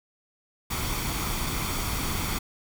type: noise with comb filter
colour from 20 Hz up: pink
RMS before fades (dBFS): -29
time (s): 0.7-2.39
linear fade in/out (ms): 10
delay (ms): 0.88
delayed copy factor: +0.5
effects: none